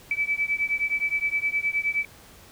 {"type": "beating tone pair", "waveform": "sine", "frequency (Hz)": [2300, 2309.6], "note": ["D7", "D7"], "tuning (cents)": [-37, -30], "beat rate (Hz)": 9.6, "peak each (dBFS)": -26, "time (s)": [0.11, 2.05], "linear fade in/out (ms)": 2, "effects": ["pink hiss -50 dBFS RMS until 2.51 s"]}